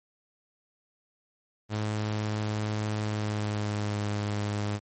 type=tone with pitch glide; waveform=sawtooth; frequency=106.5 to 103.65 Hz; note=G#2 to G#2; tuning=+44 to -3 cents; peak=-24 dBFS; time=1.69-4.8 s; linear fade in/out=50 ms; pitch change=-47 cents; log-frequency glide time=2.99-4.03 s; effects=MP3 32 kbps